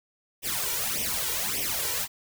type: noise with flanger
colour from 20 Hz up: white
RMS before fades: -29 dBFS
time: 0.42-2.08 s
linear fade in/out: 50 ms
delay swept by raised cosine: 0.34 to 2.14 ms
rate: 1.7 Hz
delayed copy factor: +0.9
effects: none